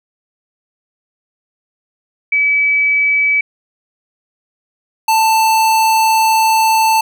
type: tone pair in turn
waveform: sine / square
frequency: 2291 / 885.9 Hz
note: D7 / A5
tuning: -44 / +12 cents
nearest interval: octave + major third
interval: 1644 cents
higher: first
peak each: -10 dBFS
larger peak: neither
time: 2.32-3.41 / 5.08-7.01 s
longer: second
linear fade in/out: 5 ms
effects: none